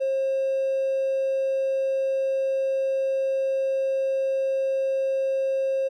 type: tone with hard clipping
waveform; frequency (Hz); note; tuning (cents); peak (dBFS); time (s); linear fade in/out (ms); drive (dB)
triangle; 536; C5; +42; -22; 0-5.89; 20; 4
effects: none